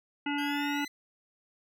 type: harmonic tone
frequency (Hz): 288.2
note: D4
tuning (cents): -33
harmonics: 1 / 3 / 5 / 7 / 9 / 10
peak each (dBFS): -31 / -36 / -38 / -39 / -41 / -41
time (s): 0.26-0.85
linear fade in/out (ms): 5
type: linear sweep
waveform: 20% pulse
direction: up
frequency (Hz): 1574 to 2036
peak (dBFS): -36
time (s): 0.38-0.88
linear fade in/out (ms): 5
effects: none